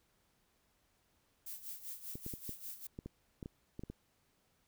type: noise with tremolo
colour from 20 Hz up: violet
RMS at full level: -44 dBFS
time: 1.46-2.87 s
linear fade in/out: 5 ms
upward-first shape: sine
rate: 5.1 Hz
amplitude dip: 75%
type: clicks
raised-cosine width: 3 ms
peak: -31 dBFS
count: 11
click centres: 2.155 / 2.264 / 2.338 / 2.493 / 2.989 / 3.06 / 3.428 / 3.459 / 3.794 / 3.836 / 3.9 s
effects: pink hiss -75 dBFS RMS until 4.67 s